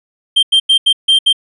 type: tone bursts at uneven times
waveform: triangle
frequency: 3162 Hz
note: G7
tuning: 14 cents sharp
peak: -5 dBFS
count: 6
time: 0.36-0.43 / 0.52-0.6 / 0.69-0.78 / 0.86-0.93 / 1.08-1.19 / 1.26-1.33 s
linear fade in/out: 10 ms
effects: resampled to 24000 Hz